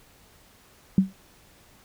sine tone with exponential decay, 190.9 Hz, G3, 46 cents flat, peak -11 dBFS, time 0.98-1.13 s, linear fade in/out 2 ms, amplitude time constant 31 ms, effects pink hiss -56 dBFS RMS until 1.84 s

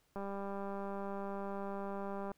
click train, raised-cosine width 1 ms, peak -29 dBFS, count 428, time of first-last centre 0.16-2.317 s, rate 198 Hz, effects pink hiss -74 dBFS RMS until 2.37 s

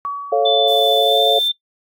sine tone with exponential decay, 1134 Hz, C#6, 39 cents sharp, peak -19 dBFS, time 0.05-1.11 s, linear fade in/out 0 ms, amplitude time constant 230 ms
sine chord, A augmented, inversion none, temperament equal, 440 / 554.4 / 698.5 Hz, A4 / C#5 / E#5, 0 / 0 / 0 cents, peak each -17 dBFS, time 0.32-1.39 s, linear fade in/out 5 ms
sine tone with pitch glide, 3520 to 3563 Hz, A7 to A7, 0 to +21 cents, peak -15 dBFS, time 0.45-1.52 s, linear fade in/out 10 ms, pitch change +21 cents, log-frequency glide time 1-1.2 s
violet noise, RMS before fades -34 dBFS, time 0.68-1.48 s, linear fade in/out 2 ms
effects noise-tail reverb RT60 0.1 s tail -17 dB re dry + AAC 48 kbps

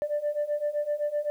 sine beating tone pair, 586 / 593.8 Hz, D5 / D5, -4 / +19 cents, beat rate 7.8 Hz, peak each -29 / -27 dBFS, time 0.02-1.3 s, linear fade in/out 0 ms, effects tanh soft clip ceiling -21 dBFS + 10-bit

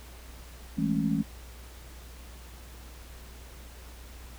sine chord, A major seventh, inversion second, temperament just, 165 / 206.2 / 220 / 275 Hz, E3 / G#3 / A3 / C#4, +2 / -12 / 0 / -14 cents, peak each -30 dBFS, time 0.77-1.23 s, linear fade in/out 20 ms, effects added 60 Hz sine -45 dBFS peak until 4.38 s + pink hiss -51 dBFS RMS until 4.38 s

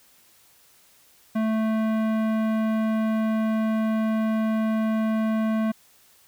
sine tone with tanh clipping, 220 Hz, A3, in tune, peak -23 dBFS, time 1.35-5.72 s, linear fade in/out 10 ms, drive 17 dB, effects white hiss -57 dBFS RMS until 6.27 s

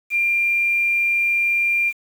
sine tone with quantisation, 2387 Hz, D7, 28 cents sharp, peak -16 dBFS, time 0.1-1.93 s, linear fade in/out 50 ms, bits 7, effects none

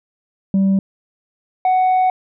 sine tone pair in turn, 193.9 / 743.1 Hz, G3 / F#5, -19 / +7 cents, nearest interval octave + major seventh, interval 2326 cents, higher second, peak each -9 dBFS, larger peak neither, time 0.54-0.79 / 1.65-2.1 s, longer second, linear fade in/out 2 ms, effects tanh soft clip ceiling -11 dBFS

